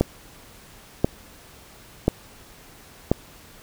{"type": "click train", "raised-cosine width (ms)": 2, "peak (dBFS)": -3, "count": 4, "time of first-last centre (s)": [0.01, 3.116], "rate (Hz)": 0.966, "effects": ["pink hiss -48 dBFS RMS until 3.62 s"]}